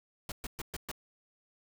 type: noise bursts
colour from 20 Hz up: pink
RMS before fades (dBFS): -39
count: 5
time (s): 0.29-0.915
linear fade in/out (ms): 2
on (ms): 29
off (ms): 120
effects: none